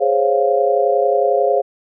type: chord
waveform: sine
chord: Db major seventh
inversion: second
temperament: equal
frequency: 415.3 / 523.3 / 554.4 / 698.5 Hz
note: Ab4 / C5 / Db5 / F5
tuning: 0 / 0 / 0 / 0 cents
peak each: -18 dBFS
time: 0-1.62 s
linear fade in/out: 20 ms
effects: none